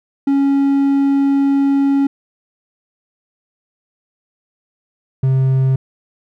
triangle tone pair in turn, 277.2 / 132.34 Hz, C#4 / C3, 0 / +20 cents, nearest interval octave + minor second, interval 1280 cents, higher first, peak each -9 dBFS, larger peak neither, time 0.27-2.07 / 5.23-5.76 s, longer first, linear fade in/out 5 ms, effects none

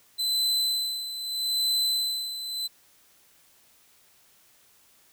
40% pulse tone with tremolo, 4032 Hz, B7, 35 cents sharp, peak -21 dBFS, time 0.18-2.68 s, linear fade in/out 20 ms, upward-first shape sine, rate 0.79 Hz, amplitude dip 70%, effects white hiss -60 dBFS RMS until 5.12 s

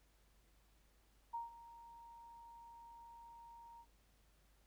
sine tone with ADSR envelope, 932.3 Hz, A#5, in tune, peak -39 dBFS, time 1.33-3.86 s, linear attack 16 ms, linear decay 150 ms, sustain -16 dB, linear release 58 ms, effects added 50 Hz sine -70 dBFS peak until 4.66 s + pink hiss -75 dBFS RMS until 4.66 s

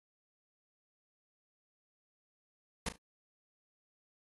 pink noise with echo, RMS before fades -35 dBFS, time 2.86-2.89 s, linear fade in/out 5 ms, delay 36 ms, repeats 2, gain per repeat -12 dB, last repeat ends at 2.962 s, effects low-pass 12000 Hz 12 dB/octave + AAC 32 kbps

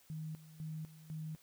sine tone with tremolo, 156.9 Hz, D#3, 15 cents sharp, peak -40 dBFS, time 0.1-1.36 s, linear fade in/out 0 ms, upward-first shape square, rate 2 Hz, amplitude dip 80%, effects white hiss -66 dBFS RMS until 1.42 s

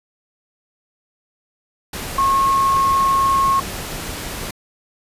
sine tone in noise, 1087 Hz, C#6, 34 cents flat, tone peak -13 dBFS, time 2.18-3.6 s, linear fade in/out 5 ms, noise pink, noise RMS -28 dBFS, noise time 1.93-4.51 s, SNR +12 dB, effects resampled to 32000 Hz

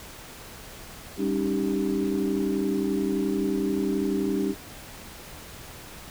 sine tone cluster, 197.9 / 277.3 / 308.8 / 392.4 Hz, G3 / C#4 / D#4 / G4, +17 / +1 / -13 / +2 cents, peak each -28 dBFS, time 1.17-4.55 s, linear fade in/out 50 ms, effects tanh soft clip ceiling -15 dBFS + pink hiss -43 dBFS RMS until 6.1 s

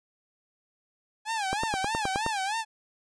sawtooth tone with vibrato, 830.6 Hz, G#5, in tune, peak -24 dBFS, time 1.25-2.65 s, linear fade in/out 50 ms, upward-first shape sine, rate 3.2 Hz, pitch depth 160 cents each way
click train, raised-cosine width 1 ms, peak -14 dBFS, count 8, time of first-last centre 1.53-2.264 s, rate 9.54 Hz
effects resampled to 22050 Hz

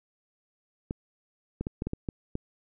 clicks, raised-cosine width 3 ms, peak -18 dBFS, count 8, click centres 0.909 / 1.61 / 1.669 / 1.821 / 1.87 / 1.934 / 2.088 / 2.354 s, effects none

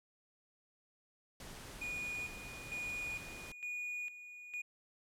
pink noise, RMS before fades -50 dBFS, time 1.4-3.52 s, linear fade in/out 2 ms
triangle tone with tremolo, 2453 Hz, D#7, 25 cents flat, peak -37 dBFS, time 1.81-4.62 s, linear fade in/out 10 ms, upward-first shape square, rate 1.1 Hz, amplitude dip 70%
effects low-pass 12000 Hz 12 dB/octave

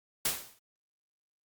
white noise with exponential decay, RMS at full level -26 dBFS, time 0.25-0.59 s, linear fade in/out 5 ms, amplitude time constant 72 ms, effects Opus 48 kbps

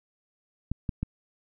clicks, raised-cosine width 5 ms, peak -16 dBFS, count 3, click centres 0.716 / 0.892 / 1.03 s, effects none

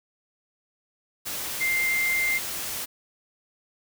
sine tone in noise, 2097 Hz, C7, 3 cents sharp, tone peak -22 dBFS, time 1.6-2.39 s, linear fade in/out 20 ms, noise white, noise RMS -32 dBFS, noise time 1.25-2.86 s, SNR +7 dB, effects none

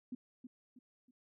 sine tone with echo, 250.4 Hz, B3, 24 cents sharp, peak -39 dBFS, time 0.12-0.15 s, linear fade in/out 5 ms, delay 320 ms, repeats 3, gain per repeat -8 dB, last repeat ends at 1.11 s, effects none

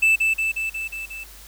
triangle tone with echo, 2640 Hz, E7, 2 cents sharp, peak -12 dBFS, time 0.02-0.16 s, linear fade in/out 10 ms, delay 180 ms, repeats 6, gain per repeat -3 dB, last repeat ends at 1.24 s, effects added 50 Hz sine -45 dBFS peak until 1.47 s + white hiss -45 dBFS RMS until 1.47 s

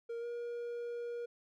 triangle tone with pitch glide, 466.2 to 475.4 Hz, A#4 to A#4, 0 to +34 cents, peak -36 dBFS, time 0.09-1.26 s, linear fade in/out 10 ms, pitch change +34 cents, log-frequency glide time 0.2-0.25 s, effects none

